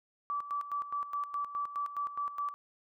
sine tone with tremolo, 1156 Hz, D6, 28 cents flat, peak -31 dBFS, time 0.3-2.54 s, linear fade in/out 0 ms, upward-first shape square, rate 4.8 Hz, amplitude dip 70%, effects none

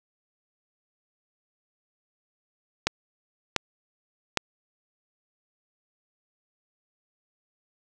clicks, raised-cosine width 0.2 ms, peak -4 dBFS, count 3, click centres 2.87 / 3.563 / 4.373 s, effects 7-bit

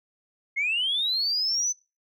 sine linear sweep, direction up, 2108 to 6130 Hz, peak -22 dBFS, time 0.56-1.73 s, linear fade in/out 20 ms, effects noise-tail reverb RT60 0.3 s tail -25 dB re dry + tanh soft clip ceiling -18 dBFS

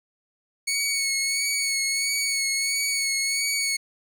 15% pulse tone with vibrato, 2217 Hz, C#7, in tune, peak -16 dBFS, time 0.67-3.77 s, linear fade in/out 10 ms, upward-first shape sine, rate 1.5 Hz, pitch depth 31 cents each way, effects none

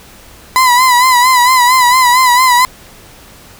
35% pulse tone with vibrato, 1002 Hz, B5, 25 cents sharp, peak -4 dBFS, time 0.56-2.65 s, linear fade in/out 0 ms, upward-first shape sine, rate 4.4 Hz, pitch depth 66 cents each way, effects pink hiss -38 dBFS RMS until 3.59 s

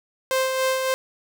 sawtooth tone with tremolo, 523.3 Hz, C5, in tune, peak -15 dBFS, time 0.31-0.94 s, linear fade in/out 0 ms, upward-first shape sine, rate 3.5 Hz, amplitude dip 40%, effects none

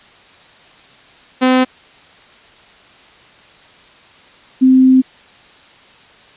sawtooth / sine tone pair in turn, 256.5 / 259.8 Hz, C4 / C4, -34 / -12 cents, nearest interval unison, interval 22 cents, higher second, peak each -5 dBFS, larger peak neither, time 1.41-1.65 / 4.61-5.02 s, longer second, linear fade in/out 20 ms, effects white hiss -44 dBFS RMS until 6.36 s + resampled to 8000 Hz

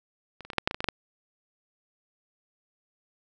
clicks, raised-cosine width 0.3 ms, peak -26 / -29 / -18 / -26 / -6 / -6 / -15 / -17 / -15 / -12 / -9 dBFS, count 11, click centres 0.407 / 0.45 / 0.502 / 0.533 / 0.583 / 0.675 / 0.711 / 0.745 / 0.805 / 0.843 / 0.887 s, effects none

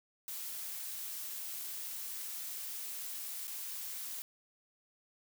blue noise with dropouts, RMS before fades -42 dBFS, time 0.28-4.22 s, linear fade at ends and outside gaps 0 ms, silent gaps 3.471-3.478 s, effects none

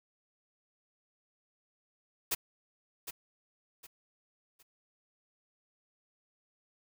white noise with echo, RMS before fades -31 dBFS, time 2.31-2.35 s, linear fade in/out 10 ms, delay 760 ms, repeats 3, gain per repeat -10 dB, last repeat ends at 4.63 s, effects none

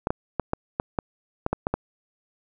clicks, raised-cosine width 1 ms, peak -9 dBFS, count 10, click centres 0.071 / 0.105 / 0.397 / 0.534 / 0.799 / 0.988 / 1.464 / 1.53 / 1.669 / 1.74 s, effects none

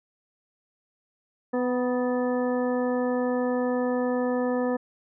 harmonic tone with a mistuned harmonic, 249.3 Hz, B3, 16 cents sharp, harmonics 1 / 2 / 3 / 4 / 5 / 7, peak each -26 / -26 / -35 / -37 / -40 / -40 dBFS, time 1.53-4.77 s, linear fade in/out 10 ms, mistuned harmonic 4, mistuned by -30 cents, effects none

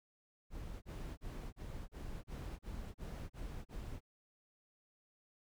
brown noise bursts, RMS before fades -45 dBFS, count 10, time 0.5-4.006 s, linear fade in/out 50 ms, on 320 ms, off 34 ms, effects none

